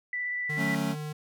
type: tone with vibrato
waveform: sine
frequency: 1975.5 Hz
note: B6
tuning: in tune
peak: -29 dBFS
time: 0.13-0.75 s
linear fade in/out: 2 ms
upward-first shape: square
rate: 16 Hz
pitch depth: 8 cents each way
type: tone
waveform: square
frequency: 151.4 Hz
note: D#3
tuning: 47 cents flat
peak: -34 dBFS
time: 0.49-1.13 s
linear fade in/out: 10 ms
type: chord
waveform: square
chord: F# minor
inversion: none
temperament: equal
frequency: 185 / 220 / 277.2 Hz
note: F#3 / A3 / C#4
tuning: 0 / 0 / 0 cents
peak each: -33 dBFS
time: 0.56-0.96 s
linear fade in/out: 50 ms
effects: none